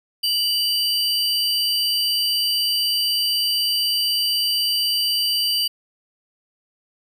square tone pair together, 2960 / 4704 Hz, F#7 / D8, 0 / +2 cents, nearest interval minor sixth, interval 802 cents, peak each -23 / -21 dBFS, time 0.23-5.68 s, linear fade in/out 10 ms, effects none

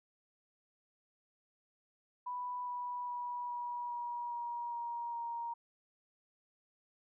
sine tone with pitch steps, 987.8 / 980.4 / 973.1 / 965.8 / 958.6 / 951.4 / 944.3 / 937.2 Hz, B5 / B5 / B5 / B5 / A#5 / A#5 / A#5 / A#5, 0 / -13 / -26 / -39 / +48 / +35 / +22 / +9 cents, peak -37 dBFS, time 2.26-5.54 s, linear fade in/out 10 ms, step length 410 ms, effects none

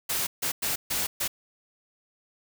white noise bursts at uneven times, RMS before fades -28 dBFS, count 5, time 0.09-0.27 / 0.42-0.52 / 0.62-0.76 / 0.9-1.07 / 1.2-1.28 s, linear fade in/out 10 ms, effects none

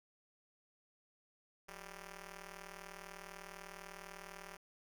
5% pulse ring-modulated tone, 196 Hz, G3, in tune, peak -35 dBFS, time 1.68-4.57 s, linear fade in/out 10 ms, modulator 216 Hz, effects 12-bit

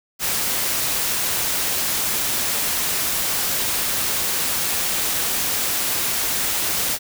white noise, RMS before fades -22 dBFS, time 0.19-6.99 s, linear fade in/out 50 ms, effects none

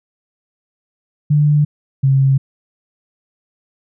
sine tone pair in turn, 148.2 / 135.3 Hz, D3 / C#3, +16 / -42 cents, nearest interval major second, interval 158 cents, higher first, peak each -9 dBFS, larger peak neither, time 1.3-1.65 / 2.03-2.38 s, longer neither, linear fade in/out 10 ms, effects none

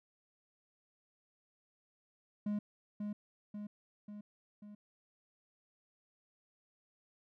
triangle tone with echo, 207.7 Hz, G#3, in tune, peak -31 dBFS, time 2.46-2.59 s, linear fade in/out 5 ms, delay 540 ms, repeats 4, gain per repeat -4 dB, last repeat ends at 4.75 s, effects none

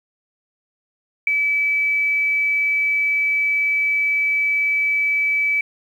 sine tone with ADSR envelope, 2299 Hz, D7, 37 cents flat, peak -10 dBFS, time 1.27-5.61 s, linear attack 4 ms, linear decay 5 ms, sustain -6 dB, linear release 3 ms, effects 8-bit

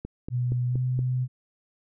click train, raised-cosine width 3 ms, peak -21 dBFS, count 5, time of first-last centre 0.05-0.991 s, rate 4.25 Hz
sine tone with pitch glide, 123.47 to 126.87 Hz, B2 to B2, 0 to +47 cents, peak -23 dBFS, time 0.3-1.28 s, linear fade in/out 50 ms, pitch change +47 cents, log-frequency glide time 0.69-0.77 s
effects none

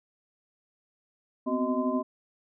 sine tone cluster, 248.3 / 260.3 / 375.1 / 626 / 1029 Hz, B3 / C4 / F#4 / D#5 / C6, +9 / -9 / +24 / +10 / -29 cents, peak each -30 / -29 / -35 / -32 / -34 dBFS, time 1.46-2.03 s, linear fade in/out 20 ms, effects none

